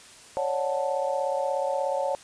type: chord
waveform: sine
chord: D major seventh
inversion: third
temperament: just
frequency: 550.6 / 587.3 / 734.2 / 881 Hz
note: C#5 / D5 / F#5 / A5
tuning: -12 / 0 / -14 / +2 cents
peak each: -27 / -32 / -32 / -31 dBFS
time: 0.37-2.15 s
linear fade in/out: 0 ms
effects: white hiss -49 dBFS RMS until 2.23 s + resampled to 22050 Hz